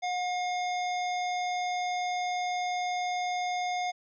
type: harmonic tone with a mistuned harmonic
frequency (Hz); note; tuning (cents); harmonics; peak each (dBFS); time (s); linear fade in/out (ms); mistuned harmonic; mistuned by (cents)
714; F5; +38; 1 / 3 / 5 / 7 / 9; -29 / -37 / -42 / -47 / -46; 0.02-3.92; 20; 1; +21
effects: none